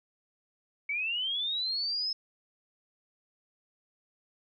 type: linear sweep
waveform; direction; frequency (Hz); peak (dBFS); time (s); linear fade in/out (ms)
sine; up; 2230 to 5220; -29; 0.89-2.13; 5
effects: none